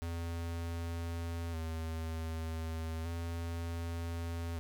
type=tone with vibrato; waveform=square; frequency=82.6 Hz; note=E2; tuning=4 cents sharp; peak=-37 dBFS; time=0.02-4.59 s; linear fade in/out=0 ms; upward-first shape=square; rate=0.33 Hz; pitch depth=34 cents each way; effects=12-bit